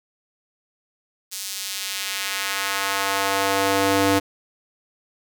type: tone with high-pass filter sweep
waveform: square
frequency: 98 Hz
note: G2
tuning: in tune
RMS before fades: -23 dBFS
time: 1.31-4.2 s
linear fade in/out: 20 ms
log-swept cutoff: 5700 to 280 Hz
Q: 0.89
effects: none